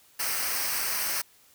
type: noise with comb filter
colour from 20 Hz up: white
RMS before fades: -29 dBFS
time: 0.19-1.22 s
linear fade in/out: 10 ms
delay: 0.28 ms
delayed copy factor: -0.65
effects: white hiss -59 dBFS RMS until 1.54 s